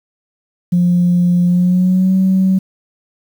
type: tone with pitch glide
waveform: sine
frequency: 176.4 to 189.06 Hz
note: F3 to F#3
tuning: +18 to +38 cents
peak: -8 dBFS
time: 0.72-2.59 s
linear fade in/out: 10 ms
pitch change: +120 cents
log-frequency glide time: 1.47-2.15 s
effects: tanh soft clip ceiling -5 dBFS + 7-bit